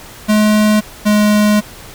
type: tone pair in turn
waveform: square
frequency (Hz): 212.5 / 209.7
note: G#3 / G#3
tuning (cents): +40 / +17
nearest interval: unison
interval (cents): 23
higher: first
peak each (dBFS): -9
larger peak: neither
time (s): 0.28-0.81 / 1.05-1.61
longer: second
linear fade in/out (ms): 20
effects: pink hiss -35 dBFS RMS until 1.94 s